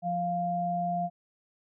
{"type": "tone pair together", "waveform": "sine", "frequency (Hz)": [175.38, 698.5], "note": ["F3", "F5"], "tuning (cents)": [8, 0], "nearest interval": "2 octaves", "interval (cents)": 2392, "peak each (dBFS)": [-33, -28], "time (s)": [0.02, 1.1], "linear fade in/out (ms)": 50, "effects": []}